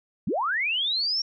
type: linear sweep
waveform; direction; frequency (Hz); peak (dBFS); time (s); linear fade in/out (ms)
sine; up; 130.81 to 5588; -23; 0.27-1.22; 5
effects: none